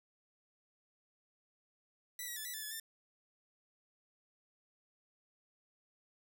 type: tone with pitch steps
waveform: 5% pulse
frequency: 1971 / 1916 / 1739 / 1964 / 1753 / 1713 / 1789 Hz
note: B6 / A#6 / A6 / B6 / A6 / A6 / A6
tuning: -4 / +47 / -21 / -10 / -7 / -47 / +28 cents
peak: -31 dBFS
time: 2.19-2.799 s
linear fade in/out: 2 ms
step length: 87 ms
effects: none

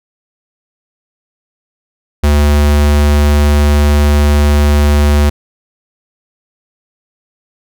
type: tone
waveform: square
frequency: 73.3 Hz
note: D2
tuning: 3 cents flat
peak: -7 dBFS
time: 2.23-5.3 s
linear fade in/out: 10 ms
effects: none

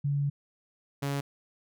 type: tone pair in turn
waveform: sine / sawtooth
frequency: 142.3 / 140.5 Hz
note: C#3 / C#3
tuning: +46 / +24 cents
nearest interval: unison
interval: 22 cents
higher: first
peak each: -25 dBFS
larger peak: neither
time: 0.04-0.3 / 1.02-1.21 s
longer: first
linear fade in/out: 10 ms
effects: none

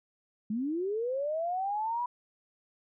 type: linear sweep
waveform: sine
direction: up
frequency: 203.1 to 987.8 Hz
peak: -29 dBFS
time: 0.5-2.06 s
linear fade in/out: 5 ms
effects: none

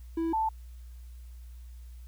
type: tone pair in turn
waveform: triangle / sine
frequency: 329.1 / 881.9 Hz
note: E4 / A5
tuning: -3 / +4 cents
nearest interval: octave + perfect fourth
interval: 1707 cents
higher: second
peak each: -25 dBFS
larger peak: neither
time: 0.17-0.33 / 0.33-0.49 s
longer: neither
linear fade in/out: 5 ms
effects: added 60 Hz sine -43 dBFS peak until 2.07 s + white hiss -65 dBFS RMS until 2.07 s

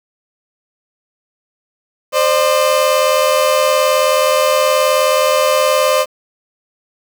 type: tone pair together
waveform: 30% pulse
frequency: 523.3 / 602.3 Hz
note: C5 / D5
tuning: 0 / +44 cents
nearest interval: major second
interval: 244 cents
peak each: -11 dBFS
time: 2.12-6.06 s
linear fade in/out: 50 ms
effects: 7-bit

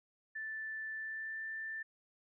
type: tone with pitch glide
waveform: sine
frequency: 1760 to 1775.3 Hz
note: A6 to A6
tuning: 0 to +15 cents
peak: -39 dBFS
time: 0.35-1.83 s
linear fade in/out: 10 ms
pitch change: +15 cents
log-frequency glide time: 0.93-1.43 s
effects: none

